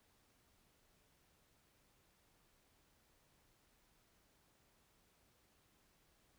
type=silence; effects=pink hiss -74 dBFS RMS until 6.38 s